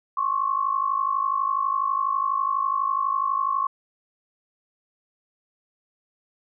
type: tone pair together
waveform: sine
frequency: 1069.9 / 1122 Hz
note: C6 / C#6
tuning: +38 / +21 cents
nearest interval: minor second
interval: 83 cents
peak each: -24 dBFS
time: 0.17-3.67 s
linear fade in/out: 5 ms
effects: none